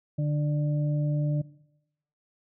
harmonic tone, 148.2 Hz, D3, 16 cents sharp, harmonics 1 / 2 / 4, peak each -24 / -36 / -38 dBFS, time 0.18-1.42 s, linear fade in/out 10 ms, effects noise-tail reverb RT60 0.8 s tail -19 dB re dry

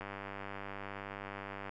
click train, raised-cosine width 0.5 ms, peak -27 dBFS, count 168, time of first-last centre 0.01-1.693 s, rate 99.2 Hz, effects none

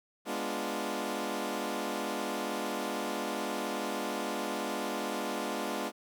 15% pulse chord, G# diminished seventh, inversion none, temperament equal, 207.7 / 246.9 / 293.7 / 349.2 Hz, G#3 / B3 / D4 / F4, 0 / 0 / 0 / 0 cents, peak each -32 dBFS, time 0.25-5.92 s, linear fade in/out 50 ms, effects none

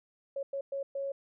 sine tone bursts at uneven times, 552 Hz, C#5, 7 cents flat, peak -32 dBFS, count 4, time 0.36-0.43 / 0.53-0.61 / 0.72-0.83 / 0.95-1.12 s, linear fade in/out 5 ms, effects none

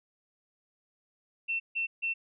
sine tone bursts, 2699 Hz, E7, 40 cents sharp, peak -28 dBFS, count 3, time 1.48-2.14 s, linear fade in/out 20 ms, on 120 ms, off 150 ms, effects none

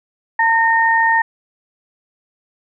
sine tone pair together, 905 / 1838.4 Hz, A5 / A#6, +48 / -25 cents, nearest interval octave, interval 1227 cents, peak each -14 dBFS, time 0.39-1.22 s, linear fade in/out 5 ms, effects none

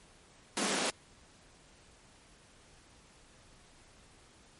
pink high-pass noise, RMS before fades -32 dBFS, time 0.57-0.9 s, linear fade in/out 0 ms, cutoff 180 Hz, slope 96 dB/octave, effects pink hiss -60 dBFS RMS until 4.59 s + MP3 48 kbps

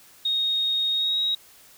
sine tone with pitch glide, 3729 to 3805 Hz, A#7 to A#7, 0 to +35 cents, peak -21 dBFS, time 0.25-1.35 s, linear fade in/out 5 ms, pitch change +35 cents, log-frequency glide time 0.91-1.2 s, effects white hiss -52 dBFS RMS until 1.77 s

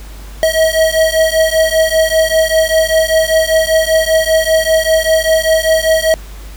square beating tone pair, 638 / 643.1 Hz, D#5 / E5, +43 / -43 cents, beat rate 5.1 Hz, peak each -13 dBFS, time 0.43-6.14 s, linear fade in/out 0 ms, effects added 50 Hz sine -28 dBFS peak until 6.56 s + pink hiss -38 dBFS RMS until 6.56 s

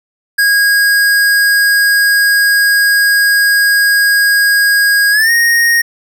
square tone with pitch glide, 1640 to 1862.2 Hz, G#6 to A#6, -22 to -2 cents, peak -8 dBFS, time 0.38-5.82 s, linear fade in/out 10 ms, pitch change +220 cents, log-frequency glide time 5.11-5.31 s, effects none

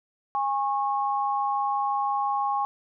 sine tone pair together, 818.8 / 1093 Hz, G#5 / C#6, -25 / -25 cents, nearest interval perfect fourth, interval 500 cents, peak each -25 / -27 dBFS, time 0.35-2.65 s, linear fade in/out 0 ms, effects none

